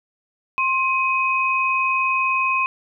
sine tone pair together, 1059.2 / 2521 Hz, C6 / D#7, +21 / +22 cents, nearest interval octave + minor third, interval 1501 cents, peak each -20 dBFS, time 0.58-2.66 s, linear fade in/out 0 ms, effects none

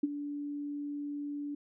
sine tone with ADSR envelope, 289.6 Hz, D4, 24 cents flat, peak -23 dBFS, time 0.03-1.55 s, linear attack 7 ms, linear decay 27 ms, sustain -12 dB, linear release 6 ms, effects none

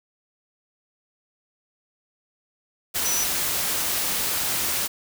sine tone in noise, 5920 Hz, F#8, in tune, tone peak -24 dBFS, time 3.04-3.25 s, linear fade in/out 20 ms, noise white, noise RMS -25 dBFS, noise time 2.94-4.88 s, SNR -2 dB, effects none

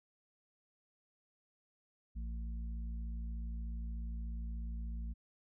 harmonic tone, 56.7 Hz, A#1, 47 cents flat, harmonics 1 / 3 / 4, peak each -38 / -53 / -53 dBFS, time 2.15-5.14 s, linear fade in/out 20 ms, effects none

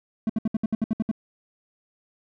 triangle tone bursts, 220 Hz, A3, in tune, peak -18 dBFS, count 10, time 0.27-1.114 s, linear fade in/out 2 ms, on 25 ms, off 66 ms, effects none

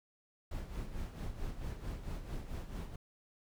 brown noise with tremolo, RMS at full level -39 dBFS, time 0.51-2.96 s, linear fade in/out 5 ms, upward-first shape sine, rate 4.5 Hz, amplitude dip 60%, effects none

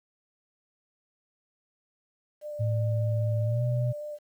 sine tone with vibrato, 595 Hz, D5, 22 cents sharp, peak -34 dBFS, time 2.41-4.19 s, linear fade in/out 50 ms, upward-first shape square, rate 5 Hz, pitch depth 9 cents each way
sine tone with pitch glide, 110 to 122.76 Hz, A2 to B2, 0 to -10 cents, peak -24 dBFS, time 2.59-3.93 s, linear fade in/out 20 ms, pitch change +190 cents, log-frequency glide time 3.45-3.63 s
effects 10-bit

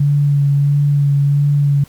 sine tone with vibrato, 142.8 Hz, D3, 48 cents flat, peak -10 dBFS, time 0-1.84 s, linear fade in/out 5 ms, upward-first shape sine, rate 1.5 Hz, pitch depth 18 cents each way, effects pink hiss -46 dBFS RMS until 1.88 s

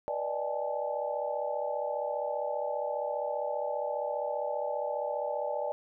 sine tone cluster, 484 / 585 / 620 / 803 / 868 Hz, B4 / D5 / D#5 / G5 / A5, -35 / -7 / -6 / +41 / -24 cents, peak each -39 / -33 / -38 / -39 / -38 dBFS, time 0.08-5.72 s, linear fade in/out 0 ms, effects none

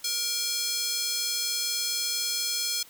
square tone with high-pass filter, 472.1 Hz, A#4, 22 cents sharp, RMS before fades -29 dBFS, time 0.04-2.83 s, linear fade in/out 5 ms, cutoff 4500 Hz, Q 1.6, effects white hiss -52 dBFS RMS until 2.89 s

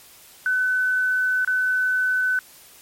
sine tone with dropouts, 1508 Hz, F#6, 32 cents sharp, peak -18 dBFS, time 0.46-2.39 s, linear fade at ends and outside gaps 1 ms, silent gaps 1.448-1.475 s, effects white hiss -48 dBFS RMS until 2.81 s + MP3 64 kbps

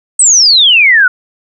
sine exponential sweep, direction down, 8470 to 1426 Hz, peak -3 dBFS, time 0.19-1.08 s, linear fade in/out 5 ms, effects none

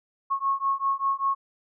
sine beating tone pair, 1092 / 1097.1 Hz, C#6 / C#6, -26 / -18 cents, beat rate 5.1 Hz, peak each -26 dBFS, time 0.3-1.35 s, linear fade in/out 20 ms, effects none

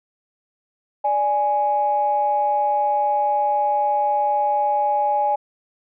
sine tone pair together, 587.3 / 831.2 Hz, D5 / G#5, 0 / +1 cents, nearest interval tritone, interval 601 cents, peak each -23 / -17 dBFS, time 1.04-5.36 s, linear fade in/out 10 ms, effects tanh soft clip ceiling -9 dBFS

